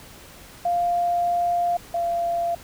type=tone pair in turn; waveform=sine; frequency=698.5 / 686.5 Hz; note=F5 / F5; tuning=0 / -30 cents; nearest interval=unison; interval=30 cents; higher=first; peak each=-19 / -21 dBFS; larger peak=first; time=0.65-1.77 / 1.94-2.55 s; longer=first; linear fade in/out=5 ms; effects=pink hiss -45 dBFS RMS until 2.63 s